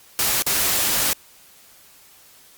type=noise with dropouts; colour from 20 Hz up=white; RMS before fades=-20 dBFS; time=0.19-1.13 s; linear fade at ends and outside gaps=0 ms; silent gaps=0.422-0.465 s; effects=white hiss -50 dBFS RMS until 2.57 s + Opus 48 kbps